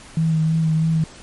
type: tone with vibrato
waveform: sine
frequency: 159.9 Hz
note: D#3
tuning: 48 cents sharp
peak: -15 dBFS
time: 0.17-1.04 s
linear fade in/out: 2 ms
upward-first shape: sine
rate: 3.1 Hz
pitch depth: 23 cents each way
effects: pink hiss -42 dBFS RMS until 1.22 s + MP3 48 kbps